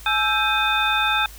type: tone cluster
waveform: sine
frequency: 849 / 1325 / 1582 / 2510 / 3590 Hz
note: G#5 / E6 / G6 / D#7 / A7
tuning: +38 / +9 / +15 / +15 / +34 cents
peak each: -24 dBFS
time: 0.06-1.26 s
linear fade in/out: 2 ms
effects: added 52 Hz sine -40 dBFS peak until 1.38 s + white hiss -44 dBFS RMS until 1.38 s